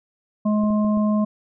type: harmonic tone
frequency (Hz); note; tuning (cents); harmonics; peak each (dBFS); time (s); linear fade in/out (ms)
211.3; G#3; +30; 1 / 3 / 5; -17 / -27 / -31; 0.45-1.25; 10
type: clicks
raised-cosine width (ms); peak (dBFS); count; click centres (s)
3; -24; 4; 0.637 / 0.704 / 0.847 / 0.973
effects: none